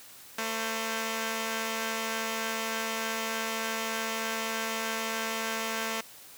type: tone pair together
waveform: 5% pulse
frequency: 223.5 / 522.6 Hz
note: A3 / C5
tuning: +27 / -2 cents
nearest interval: octave + minor third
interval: 1471 cents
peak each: -20 / -25 dBFS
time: 0.38-6.01 s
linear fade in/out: 5 ms
effects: white hiss -50 dBFS RMS until 6.37 s + high-pass 60 Hz 12 dB/octave